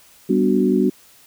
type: chord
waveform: sine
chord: G major seventh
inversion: none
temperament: equal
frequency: 196 / 246.9 / 293.7 / 370 Hz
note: G3 / B3 / D4 / F#4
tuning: 0 / 0 / 0 / 0 cents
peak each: -19 / -19 / -21 / -19 dBFS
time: 0.29-0.9 s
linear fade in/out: 10 ms
effects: white hiss -50 dBFS RMS until 1.26 s

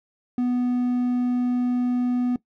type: tone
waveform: triangle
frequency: 246.9 Hz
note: B3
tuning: in tune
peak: -18 dBFS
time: 0.38-2.36 s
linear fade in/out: 2 ms
effects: noise-tail reverb RT60 0.1 s tail -18 dB re dry

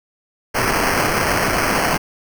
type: noise with sample-and-hold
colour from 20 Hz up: violet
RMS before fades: -18 dBFS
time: 0.54-1.98 s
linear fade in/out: 20 ms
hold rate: 3675 Hz
effects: none

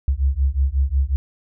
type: beating tone pair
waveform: sine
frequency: 65.41 / 70.91 Hz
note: C2 / C#2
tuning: 0 / +40 cents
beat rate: 5.5 Hz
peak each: -19 dBFS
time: 0.08-1.16 s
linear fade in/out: 0 ms
effects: none

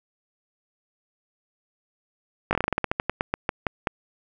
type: slowing click train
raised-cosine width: 0.5 ms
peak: -7 dBFS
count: 18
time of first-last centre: 2.51-3.872 s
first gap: 19 ms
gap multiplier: 1.16
effects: none

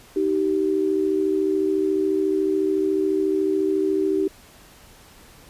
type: tone pair together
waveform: sine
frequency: 311.9 / 385.9 Hz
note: D#4 / G4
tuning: +4 / -27 cents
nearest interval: major third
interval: 369 cents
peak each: -23 / -20 dBFS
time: 0.16-4.28 s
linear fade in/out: 5 ms
effects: pink hiss -49 dBFS RMS until 5.49 s + resampled to 32000 Hz

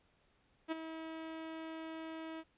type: tone with ADSR envelope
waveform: sawtooth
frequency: 321.6 Hz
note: E4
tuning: 43 cents flat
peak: -29 dBFS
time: 0.68-2.44 s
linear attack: 38 ms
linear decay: 17 ms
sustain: -10 dB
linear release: 48 ms
effects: pink hiss -73 dBFS RMS until 2.57 s + resampled to 8000 Hz

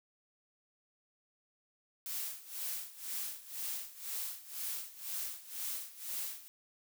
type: noise with tremolo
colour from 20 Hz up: blue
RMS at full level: -38 dBFS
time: 2.06-6.48 s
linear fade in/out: 0 ms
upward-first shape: sine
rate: 2 Hz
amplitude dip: 85%
effects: none

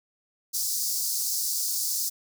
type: high-pass noise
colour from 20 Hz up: pink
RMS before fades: -28 dBFS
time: 0.53-2.1 s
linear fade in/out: 20 ms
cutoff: 4700 Hz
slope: 48 dB/octave
effects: none

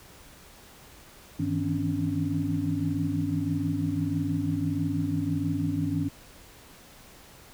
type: tone cluster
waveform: sine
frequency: 99.1 / 157.5 / 163.6 / 263.2 / 284.8 Hz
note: G2 / D#3 / E3 / C4 / C#4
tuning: +19 / +21 / -13 / +10 / +47 cents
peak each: -32 / -31 / -36 / -33 / -29 dBFS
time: 1.39-6.09 s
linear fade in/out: 10 ms
effects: pink hiss -51 dBFS RMS until 7.53 s

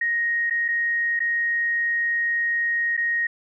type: tone with dropouts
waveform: sine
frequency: 1872 Hz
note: A#6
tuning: 7 cents sharp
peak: -20 dBFS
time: 0.01-3.27 s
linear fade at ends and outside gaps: 5 ms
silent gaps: 0.499-0.507 / 0.682-0.685 / 1.193-1.202 / 2.968-2.975 s
effects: none

